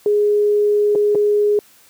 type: tone with dropouts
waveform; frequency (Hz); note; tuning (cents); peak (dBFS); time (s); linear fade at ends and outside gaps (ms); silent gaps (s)
sine; 415.3; G#4; 0; -12; 0.06-1.59; 1; 0.951-0.956 / 1.149-1.154
effects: white hiss -50 dBFS RMS until 1.89 s + high-pass 80 Hz 12 dB/octave